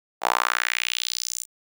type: tone with high-pass filter sweep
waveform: sawtooth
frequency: 60 Hz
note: B1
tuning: 49 cents flat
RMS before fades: -25 dBFS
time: 0.21-1.46 s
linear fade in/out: 50 ms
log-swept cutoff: 750 to 8100 Hz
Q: 2.6
effects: none